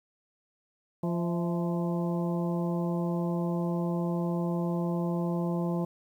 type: harmonic tone with a mistuned harmonic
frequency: 172.7 Hz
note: F3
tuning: 19 cents flat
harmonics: 1 / 2 / 3 / 4 / 5 / 6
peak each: -28 / -34 / -38 / -40 / -42 / -44 dBFS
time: 1.03-5.85 s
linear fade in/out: 5 ms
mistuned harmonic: 4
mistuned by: -67 cents
effects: 10-bit